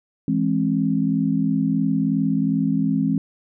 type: chord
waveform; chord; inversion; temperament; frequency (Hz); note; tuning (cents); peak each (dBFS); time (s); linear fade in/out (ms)
sine; E augmented; none; equal with one note detuned; 164.81 / 207.7 / 267; E3 / G#3 / B#3; 0 / 0 / +35; -23 / -22 / -21; 0.28-3.18; 2
effects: none